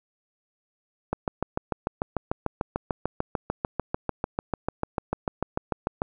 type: click train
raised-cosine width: 1 ms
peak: -11 dBFS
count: 34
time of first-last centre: 1.13-6.019 s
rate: 6.75 Hz
effects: none